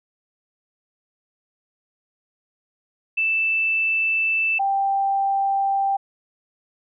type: tone pair in turn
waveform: sine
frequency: 2646 / 786.7 Hz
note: E7 / G5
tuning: +6 / +6 cents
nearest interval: octave + major sixth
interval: 2100 cents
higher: first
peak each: -18 dBFS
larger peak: neither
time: 3.17-4.59 / 4.59-5.97 s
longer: first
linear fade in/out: 10 ms
effects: none